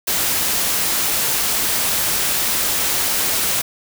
white noise, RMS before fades -19 dBFS, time 0.07-3.62 s, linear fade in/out 10 ms, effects none

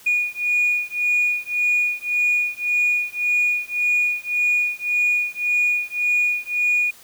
sine beating tone pair, 2449 / 2450.8 Hz, D#7 / D#7, -28 / -27 cents, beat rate 1.8 Hz, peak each -20 dBFS, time 0.06-6.91 s, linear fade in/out 10 ms, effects tanh soft clip ceiling -12 dBFS + white hiss -47 dBFS RMS until 7.03 s

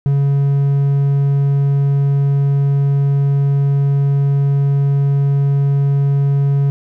triangle tone, 140 Hz, C#3, 18 cents sharp, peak -9 dBFS, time 0.06-6.7 s, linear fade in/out 0 ms, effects none

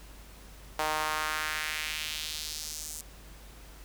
sawtooth tone with high-pass filter sweep, 154.5 Hz, D#3, 12 cents flat, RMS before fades -34 dBFS, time 0.79-3.01 s, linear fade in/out 2 ms, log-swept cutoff 760 to 7700 Hz, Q 1.7, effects added 50 Hz sine -49 dBFS peak until 3.84 s + pink hiss -53 dBFS RMS until 3.84 s

